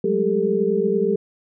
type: tone cluster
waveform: sine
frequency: 183.7 / 200.9 / 213 / 397.9 / 446.5 Hz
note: F#3 / G3 / G#3 / G4 / A4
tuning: -12 / +43 / +44 / +26 / +25 cents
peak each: -27 / -26 / -29 / -20 / -22 dBFS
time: 0.04-1.16 s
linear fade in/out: 5 ms
effects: none